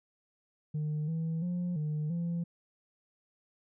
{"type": "tone with pitch steps", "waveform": "sine", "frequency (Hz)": [151.8, 162.6, 177.1, 151.8, 170.4], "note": ["D#3", "E3", "F3", "D#3", "F3"], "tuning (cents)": [-42, -23, 24, -42, -42], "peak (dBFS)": -28, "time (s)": [0.74, 2.44], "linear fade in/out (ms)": 10, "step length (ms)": 340, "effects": ["tanh soft clip ceiling -29 dBFS"]}